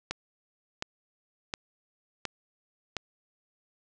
click train, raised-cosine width 0.2 ms, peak -14 dBFS, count 5, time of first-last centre 0.11-2.967 s, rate 1.4 Hz, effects resampled to 22050 Hz + 9-bit

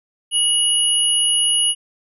sine tone pair together, 2915 / 10388 Hz, F#7 / E9, -26 / -26 cents, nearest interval octave + minor seventh, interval 2200 cents, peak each -17 dBFS, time 0.31-1.75 s, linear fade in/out 50 ms, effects none

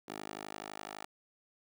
10% pulse tone with high-pass filter sweep, 51.91 Hz, G#1, in tune, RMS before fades -45 dBFS, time 0.08-1.05 s, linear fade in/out 5 ms, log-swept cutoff 380 to 680 Hz, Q 1.1, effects none

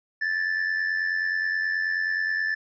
triangle tone with amplitude modulation, 1753 Hz, A6, 7 cents flat, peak -19 dBFS, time 0.21-2.55 s, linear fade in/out 10 ms, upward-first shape sine, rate 89.4 Hz, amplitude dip 60%, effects resampled to 16000 Hz

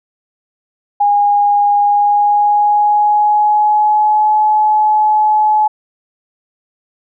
sine tone with pitch glide, 819 to 853.3 Hz, G#5 to G#5, -24 to +47 cents, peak -8 dBFS, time 1-5.68 s, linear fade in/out 10 ms, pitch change +71 cents, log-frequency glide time 1.81-4.36 s, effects none

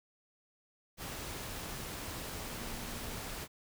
sine tone in noise, 235.6 Hz, A#3, 19 cents sharp, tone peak -50 dBFS, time 2.42-3.19 s, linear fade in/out 50 ms, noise pink, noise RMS -42 dBFS, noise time 0.97-3.48 s, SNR -11 dB, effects none

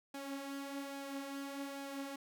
sawtooth tone with flanger, 277.2 Hz, C#4, in tune, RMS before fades -44 dBFS, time 0.14-2.16 s, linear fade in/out 5 ms, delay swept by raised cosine 1.2 to 6.6 ms, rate 1.2 Hz, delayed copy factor +0.5, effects none

